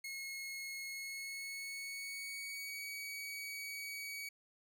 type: tone with pitch glide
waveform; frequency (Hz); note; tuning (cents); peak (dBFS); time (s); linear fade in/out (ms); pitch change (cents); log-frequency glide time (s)
sawtooth; 2171 to 2261; C#7 to C#7; -37 to +34; -39; 0.04-4.29; 5; +71; 0.89-2.86
effects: none